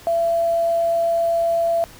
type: tone with quantisation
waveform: sine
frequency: 673 Hz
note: E5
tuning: 36 cents sharp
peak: -16 dBFS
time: 0.07-1.84 s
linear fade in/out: 0 ms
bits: 7
effects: pink hiss -44 dBFS RMS until 1.99 s